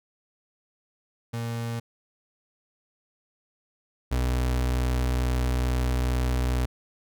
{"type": "tone pair in turn", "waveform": "35% pulse", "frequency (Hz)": [116.54, 62.29], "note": ["A#2", "B1"], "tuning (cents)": [0, 15], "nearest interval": "major seventh", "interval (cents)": 1085, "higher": "first", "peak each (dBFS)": [-27, -21], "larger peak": "second", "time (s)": [[1.33, 1.8], [4.11, 6.66]], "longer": "second", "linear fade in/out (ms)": 10, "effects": []}